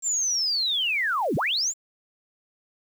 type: linear two-way sweep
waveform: sine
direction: down then up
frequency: 7459 to 105.9 to 7459 Hz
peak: -22 dBFS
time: 0.02-1.74 s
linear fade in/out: 50 ms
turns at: 1.36 s
effects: 8-bit